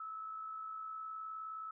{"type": "tone with amplitude modulation", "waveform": "sine", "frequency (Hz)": 1301, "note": "E6", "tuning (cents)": -23, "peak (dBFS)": -40, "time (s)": [0, 1.71], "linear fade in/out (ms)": 5, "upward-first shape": "sine", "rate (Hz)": 59.4, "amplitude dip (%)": 40, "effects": []}